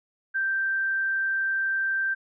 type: tone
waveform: sine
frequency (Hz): 1568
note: G6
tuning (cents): 0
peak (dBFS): -23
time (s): 0.34-2.15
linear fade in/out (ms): 20
effects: none